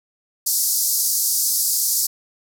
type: band-pass noise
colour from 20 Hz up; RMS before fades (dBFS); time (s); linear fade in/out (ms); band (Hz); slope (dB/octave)
white; -20; 0.46-2.07; 10; 4700 to 15000; 48
effects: none